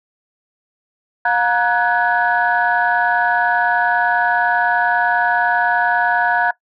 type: tone cluster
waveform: sine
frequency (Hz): 713 / 944 / 1482 / 1683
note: F5 / A#5 / F#6 / G#6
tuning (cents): +36 / +22 / +2 / +23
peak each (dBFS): -18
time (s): 1.25-6.51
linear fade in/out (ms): 5
effects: noise-tail reverb RT60 0.1 s tail -20 dB re dry + tanh soft clip ceiling -4 dBFS